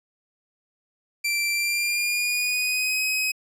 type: tone with pitch glide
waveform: sawtooth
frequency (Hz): 2349 to 2532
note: D7 to D#7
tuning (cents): 0 to +30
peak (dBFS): -19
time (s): 1.24-3.32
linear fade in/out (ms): 10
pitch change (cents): +130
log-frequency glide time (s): 1.51-3.02
effects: resampled to 32000 Hz